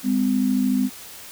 sine tone pair together, 202.3 / 255.9 Hz, G#3 / C4, -45 / -38 cents, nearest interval major third, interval 407 cents, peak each -22 / -19 dBFS, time 0.03-0.9 s, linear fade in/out 50 ms, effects white hiss -40 dBFS RMS until 1.31 s

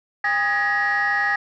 sine tone cluster, 809 / 1242 / 1672 / 1904 Hz, G#5 / D#6 / G#6 / A#6, -46 / -3 / +11 / +36 cents, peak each -24 / -27 / -22 / -20 dBFS, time 0.24-1.36 s, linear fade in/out 5 ms, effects tanh soft clip ceiling -13 dBFS

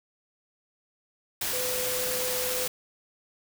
sine tone in noise, 504 Hz, B4, 35 cents sharp, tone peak -32 dBFS, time 1.53-2.67 s, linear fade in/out 5 ms, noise white, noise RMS -30 dBFS, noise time 1.41-2.68 s, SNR -5 dB, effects none

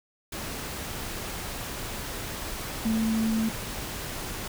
sine tone in noise, 222.2 Hz, A3, 17 cents sharp, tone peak -23 dBFS, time 2.85-3.49 s, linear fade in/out 5 ms, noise pink, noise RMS -35 dBFS, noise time 0.32-4.48 s, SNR +9 dB, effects none

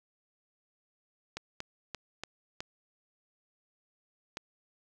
clicks, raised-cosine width 0.2 ms, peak -20 dBFS, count 6, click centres 1.37 / 1.604 / 1.947 / 2.236 / 2.605 / 4.371 s, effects none

